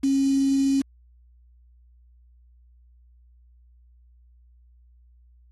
sine tone with quantisation, 272.6 Hz, C#4, 29 cents flat, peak -18 dBFS, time 0.03-0.82 s, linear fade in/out 10 ms, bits 6, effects added 60 Hz sine -52 dBFS peak until 5.51 s + AAC 32 kbps

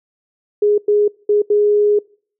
sine tone bursts at uneven times, 415.3 Hz, G#4, in tune, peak -10 dBFS, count 4, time 0.62-0.78 / 0.88-1.08 / 1.29-1.42 / 1.5-1.99 s, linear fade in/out 5 ms, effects noise-tail reverb RT60 0.5 s tail -25 dB re dry

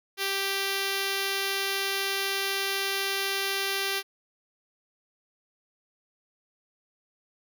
5% pulse tone with notch filter, 392 Hz, G4, in tune, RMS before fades -29 dBFS, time 0.17-4.03 s, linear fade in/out 50 ms, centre 940 Hz, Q 1.8, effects none

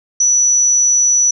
sine tone, 5920 Hz, F#8, in tune, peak -9 dBFS, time 0.2-1.31 s, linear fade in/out 5 ms, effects none

